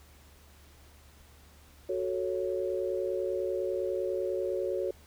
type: chord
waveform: sine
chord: F# minor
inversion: none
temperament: equal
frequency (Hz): 370 / 440 / 554.4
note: F#4 / A4 / C#5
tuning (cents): 0 / 0 / 0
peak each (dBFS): -32 / -35 / -33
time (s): 1.89-4.91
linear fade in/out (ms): 5
effects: added 73 Hz sine -56 dBFS peak until 5.06 s + pink hiss -59 dBFS RMS until 5.06 s